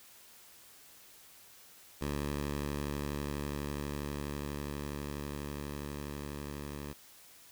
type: tone with level ramp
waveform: 10% pulse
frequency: 72.2 Hz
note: D2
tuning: 29 cents flat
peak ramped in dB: -25 to -32 dBFS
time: 2.01-6.93 s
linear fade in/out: 5 ms
effects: white hiss -57 dBFS RMS until 7.51 s